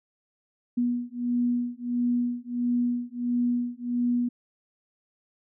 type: beating tone pair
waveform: sine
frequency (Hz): 241.9 / 243.4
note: B3 / B3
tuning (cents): -36 / -25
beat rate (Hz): 1.5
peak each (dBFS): -27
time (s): 0.77-4.29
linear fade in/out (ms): 10
effects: none